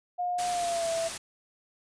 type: tone with pitch glide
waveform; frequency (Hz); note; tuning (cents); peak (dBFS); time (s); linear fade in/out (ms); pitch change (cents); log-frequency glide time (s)
sine; 714 to 662.3; F5 to E5; +38 to +8; -27; 0.18-1.09; 20; -130; 0.49-0.9
type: noise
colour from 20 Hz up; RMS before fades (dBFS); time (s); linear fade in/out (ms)
white; -35; 0.38-1.18; 10
effects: resampled to 22050 Hz